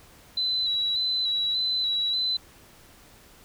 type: tone with vibrato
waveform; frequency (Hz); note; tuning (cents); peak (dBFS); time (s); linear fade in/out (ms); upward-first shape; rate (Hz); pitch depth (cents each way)
sine; 3966; B7; +7; -23; 0.37-2.37; 5; square; 1.7; 27
effects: pink hiss -53 dBFS RMS until 3.44 s